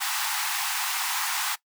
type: high-pass noise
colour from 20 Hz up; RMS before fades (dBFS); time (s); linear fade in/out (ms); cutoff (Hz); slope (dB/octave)
pink; -28; 0-1.56; 20; 770; 96
effects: noise-tail reverb RT60 0.1 s tail -19 dB re dry